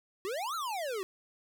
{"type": "exponential two-way sweep", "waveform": "square", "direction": "up then down", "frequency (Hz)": [361.9, 1388, 361.9], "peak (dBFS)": -34, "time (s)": [0.25, 1.03], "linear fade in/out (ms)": 0, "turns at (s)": 0.55, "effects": []}